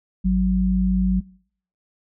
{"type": "tone pair together", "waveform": "sine", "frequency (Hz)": [52.38, 186.5], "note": ["G#1", "F#3"], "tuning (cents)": [16, 14], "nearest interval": "octave + minor seventh", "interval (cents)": 2198, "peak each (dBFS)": [-21, -17], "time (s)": [0.24, 1.21], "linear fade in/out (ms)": 20, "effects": ["noise-tail reverb RT60 0.6 s tail -24 dB re dry"]}